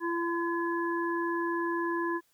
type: harmonic tone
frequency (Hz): 339.5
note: F4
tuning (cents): -49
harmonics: 1 / 3 / 5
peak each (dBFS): -30 / -33 / -36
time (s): 0-2.21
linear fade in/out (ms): 50
effects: white hiss -70 dBFS RMS until 2.33 s